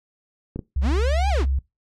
clicks, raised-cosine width 3 ms, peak -16 dBFS, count 2, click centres 0.56 / 0.592 s
sine tone with pitch glide, 68 to 67.1 Hz, C#2 to C2, -33 to +44 cents, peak -19 dBFS, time 0.76-1.59 s, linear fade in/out 5 ms, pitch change -23 cents, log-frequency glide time 1.13-1.35 s
45% pulse linear two-way sweep, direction up then down, 160 to 835 to 169.8 Hz, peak -24 dBFS, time 0.81-1.46 s, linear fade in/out 50 ms, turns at 1.29 s
effects noise-tail reverb RT60 0.2 s tail -21 dB re dry + low-pass 6000 Hz 12 dB/octave

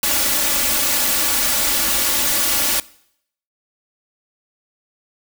white noise with comb filter, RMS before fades -18 dBFS, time 0.03-2.8 s, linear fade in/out 2 ms, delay 3.5 ms, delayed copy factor +0.85, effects noise-tail reverb RT60 0.7 s tail -21 dB re dry

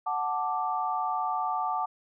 sine chord, D major, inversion first, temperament equal, 740 / 880 / 1174.7 Hz, F#5 / A5 / D6, 0 / 0 / 0 cents, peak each -31 dBFS, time 0.06-1.86 s, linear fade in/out 10 ms, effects none

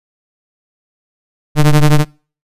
square ring-modulated tone, 75.7 Hz, D#2, 47 cents flat, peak -3 dBFS, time 1.55-2.05 s, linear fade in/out 50 ms, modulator 69.9 Hz, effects noise-tail reverb RT60 0.4 s tail -26 dB re dry + resampled to 32000 Hz

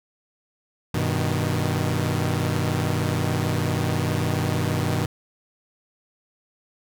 sawtooth chord, G augmented, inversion none, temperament equal with one note detuned, 96.99 / 123.47 / 155.56 Hz, G2 / B2 / D#3, -18 / 0 / 0 cents, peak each -22 dBFS, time 0.94-5.06 s, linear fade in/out 5 ms, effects none

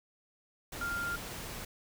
sine tone in noise, 1396.9 Hz, F6, in tune, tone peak -33 dBFS, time 0.81-1.16 s, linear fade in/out 5 ms, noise pink, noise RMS -42 dBFS, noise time 0.72-1.65 s, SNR +6 dB, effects none

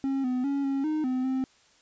triangle tone with pitch steps, 271 / 252.1 / 279.4 / 273.6 / 308.9 / 255.9 / 261.9 Hz, C#4 / B3 / C#4 / C#4 / D#4 / C4 / C4, -39 / +36 / +14 / -23 / -12 / -38 / +2 cents, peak -23 dBFS, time 0.04-1.44 s, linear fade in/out 0 ms, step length 200 ms, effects white hiss -61 dBFS RMS until 1.81 s + resampled to 16000 Hz

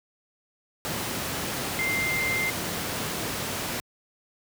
sine tone in noise, 2093 Hz, C7, in tune, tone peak -25 dBFS, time 1.79-2.5 s, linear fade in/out 0 ms, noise pink, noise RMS -30 dBFS, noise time 0.85-3.8 s, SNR +2 dB, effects high-pass 100 Hz 12 dB/octave

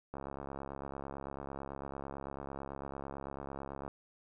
click train, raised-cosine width 1 ms, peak -28 dBFS, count 259, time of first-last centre 0.14-3.879 s, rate 69 Hz, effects none

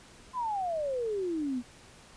sine exponential sweep, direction down, 1046.5 to 235.8 Hz, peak -29 dBFS, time 0.33-1.63 s, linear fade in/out 50 ms, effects pink hiss -54 dBFS RMS until 2.16 s + resampled to 22050 Hz

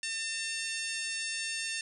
harmonic tone with a mistuned harmonic, 901 Hz, A5, 41 cents sharp, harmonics 2 / 3 / 4 / 5 / 6 / 7 / 8 / 9 / 10, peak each -40 / -38 / -43 / -43 / -42 / -44 / -47 / -46 / -42 dBFS, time 0.03-1.81 s, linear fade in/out 2 ms, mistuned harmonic 7, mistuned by +36 cents, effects 11-bit

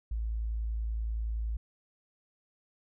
sine tone, 55.3 Hz, A1, 9 cents sharp, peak -30 dBFS, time 0.11-1.57 s, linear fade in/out 5 ms, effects none

